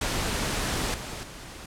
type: noise with level steps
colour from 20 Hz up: pink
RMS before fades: -28 / -36 / -42 dBFS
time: 0.01-1.66 s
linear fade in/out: 5 ms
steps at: 0.94 / 1.23 s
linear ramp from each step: 2 ms
effects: low-pass 10000 Hz 12 dB/octave